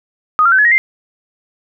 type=tone with pitch steps; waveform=sine; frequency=1244 / 1380.3 / 1531.5 / 1699.4 / 1885.6 / 2092 Hz; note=D#6 / F6 / G6 / G#6 / A#6 / C7; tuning=-1 / -21 / -41 / +39 / +19 / -1 cents; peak=-7 dBFS; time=0.39-0.78 s; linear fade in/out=0 ms; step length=65 ms; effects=none